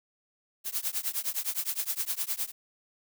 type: noise with tremolo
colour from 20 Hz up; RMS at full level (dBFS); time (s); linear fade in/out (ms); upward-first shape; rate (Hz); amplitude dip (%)
blue; -28; 0.64-2.52; 50; triangle; 9.7; 100
effects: none